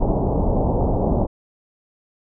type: low-pass noise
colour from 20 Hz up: pink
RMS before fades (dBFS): -19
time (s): 0-1.27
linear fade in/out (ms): 20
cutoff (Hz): 870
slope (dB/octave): 48
effects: none